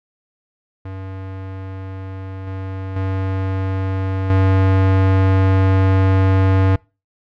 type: tone with level steps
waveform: square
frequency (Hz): 95.3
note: G2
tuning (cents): -48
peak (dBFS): -28 / -25 / -19 / -12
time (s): 0.85-6.76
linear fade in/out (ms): 5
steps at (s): 2.47 / 2.96 / 4.3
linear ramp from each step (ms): 2
effects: noise-tail reverb RT60 0.3 s tail -25 dB re dry + low-pass 2000 Hz 12 dB/octave